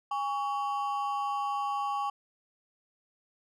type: ring-modulated tone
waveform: triangle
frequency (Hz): 970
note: B5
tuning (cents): -31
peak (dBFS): -24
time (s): 0.11-2.1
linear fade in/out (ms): 5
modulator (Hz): 152
effects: none